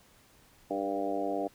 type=harmonic tone with a mistuned harmonic; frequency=99 Hz; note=G2; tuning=18 cents sharp; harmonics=2 / 3 / 4 / 5 / 6 / 7 / 8; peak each=-46 / -35 / -38 / -37 / -37 / -35 / -41 dBFS; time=0.7-1.48 s; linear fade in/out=10 ms; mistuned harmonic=5; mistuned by=-32 cents; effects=pink hiss -61 dBFS RMS until 1.54 s